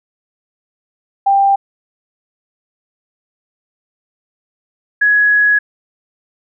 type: tone pair in turn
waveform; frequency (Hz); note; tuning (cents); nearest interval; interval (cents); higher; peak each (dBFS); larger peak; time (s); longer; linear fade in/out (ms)
sine; 791 / 1676.1; G5 / G#6; +15 / +15; octave + minor second; 1300; second; -8; neither; 1.26-1.56 / 5.01-5.59; second; 10
effects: none